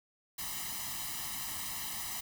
white noise with comb filter, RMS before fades -39 dBFS, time 0.38-2.21 s, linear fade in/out 10 ms, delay 1 ms, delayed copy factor +0.9, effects none

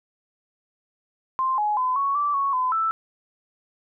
sine tone with pitch steps, 1047 / 840 / 1016 / 1111 / 1164 / 1108 / 1016 / 1322 Hz, C6 / G#5 / B5 / C#6 / D6 / C#6 / B5 / E6, +1 / +19 / +49 / +4 / -16 / -1 / +49 / +5 cents, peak -20 dBFS, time 1.39-2.91 s, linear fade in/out 0 ms, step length 190 ms, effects none

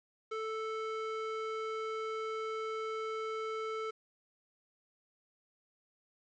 square tone with band-pass filter, 440 Hz, A4, in tune, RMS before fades -38 dBFS, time 0.31-3.91 s, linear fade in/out 10 ms, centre 1100 Hz, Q 1, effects resampled to 16000 Hz + 10-bit

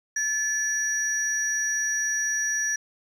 sine tone pair together, 1732 / 5782 Hz, A6 / F#8, -28 / -41 cents, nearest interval octave + major sixth, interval 2087 cents, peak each -25 / -25 dBFS, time 0.16-2.76 s, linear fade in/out 5 ms, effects tanh soft clip ceiling -18 dBFS + 10-bit

